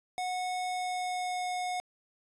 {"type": "tone with pitch glide", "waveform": "square", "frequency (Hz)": [732, 726.5], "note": ["F#5", "F#5"], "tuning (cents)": [-19, -32], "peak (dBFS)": -32, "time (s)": [0.18, 1.8], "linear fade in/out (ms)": 0, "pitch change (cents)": -13, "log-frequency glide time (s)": [0.58, 1.48], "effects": ["resampled to 24000 Hz", "11-bit"]}